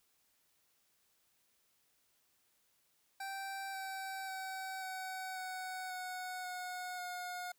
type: tone with pitch steps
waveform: 25% pulse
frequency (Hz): 780 / 771 / 762.2 / 753.4 / 744.8 / 736.2 / 727.8 / 719.4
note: G5 / G5 / G5 / F#5 / F#5 / F#5 / F#5 / F#5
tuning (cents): -9 / -29 / -49 / +31 / +11 / -9 / -29 / -49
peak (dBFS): -37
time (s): 3.2-7.52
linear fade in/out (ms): 5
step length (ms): 540
effects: white hiss -75 dBFS RMS until 7.58 s